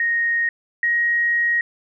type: tone pair in turn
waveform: sine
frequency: 1864.7 / 1885.3 Hz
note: A#6 / A#6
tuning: 0 / +19 cents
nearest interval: unison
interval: 19 cents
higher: second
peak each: -17 / -16 dBFS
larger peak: second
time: 0-0.49 / 0.83-1.61 s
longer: second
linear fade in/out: 2 ms
effects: none